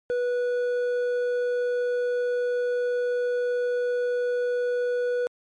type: tone with hard clipping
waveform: sine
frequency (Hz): 490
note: B4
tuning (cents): -14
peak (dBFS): -24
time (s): 0.1-5.27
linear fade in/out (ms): 0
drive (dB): 5
effects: MP3 48 kbps